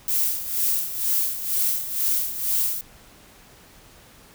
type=noise with tremolo; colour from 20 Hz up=violet; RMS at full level=-21 dBFS; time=0.08-2.81 s; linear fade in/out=0 ms; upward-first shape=sine; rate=2.1 Hz; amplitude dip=70%; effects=pink hiss -50 dBFS RMS until 4.34 s